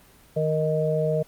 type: harmonic tone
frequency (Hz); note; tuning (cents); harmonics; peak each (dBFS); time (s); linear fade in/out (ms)
155.6; D#3; 0; 1 / 3 / 4; -25 / -25 / -25; 0.36-1.23; 10
effects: pink hiss -54 dBFS RMS until 1.27 s + Opus 24 kbps